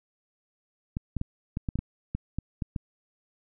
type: clicks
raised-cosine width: 5 ms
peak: -17 dBFS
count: 11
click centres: 0.969 / 1.167 / 1.214 / 1.571 / 1.688 / 1.756 / 1.79 / 2.15 / 2.386 / 2.622 / 2.762 s
effects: none